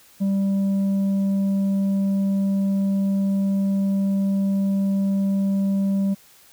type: tone with tanh clipping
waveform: sine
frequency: 196 Hz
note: G3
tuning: in tune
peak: -19 dBFS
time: 0.2-6.15 s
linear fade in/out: 20 ms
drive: 4 dB
effects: white hiss -52 dBFS RMS until 6.52 s